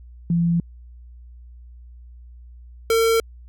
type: tone pair in turn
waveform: sine / square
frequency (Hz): 170 / 453.8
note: F3 / A#4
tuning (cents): -46 / -47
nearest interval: octave + perfect fourth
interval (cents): 1699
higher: second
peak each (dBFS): -16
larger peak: neither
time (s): 0.3-0.6 / 2.9-3.2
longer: neither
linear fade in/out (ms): 2
effects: added 60 Hz sine -40 dBFS peak until 3.48 s